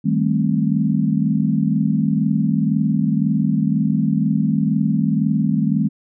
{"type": "chord", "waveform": "sine", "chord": "A half-diminished seventh", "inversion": "second", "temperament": "just", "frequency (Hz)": [158.4, 198, 220, 264], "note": ["Eb3", "G3", "A3", "C4"], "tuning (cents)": [31, 18, 0, 16], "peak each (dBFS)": [-20, -20, -20, -23], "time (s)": [0.04, 5.89], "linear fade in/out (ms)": 20, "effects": []}